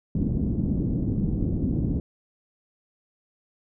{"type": "low-pass noise", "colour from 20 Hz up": "white", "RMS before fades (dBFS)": -25, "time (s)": [0.15, 2], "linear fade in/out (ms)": 2, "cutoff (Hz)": 270, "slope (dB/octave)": 24, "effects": []}